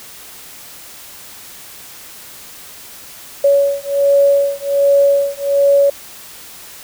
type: beating tone pair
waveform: sine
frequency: 561 / 562.3 Hz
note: C#5 / C#5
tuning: +21 / +25 cents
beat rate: 1.3 Hz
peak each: -13 dBFS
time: 3.44-5.9 s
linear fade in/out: 5 ms
effects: white hiss -36 dBFS RMS until 6.83 s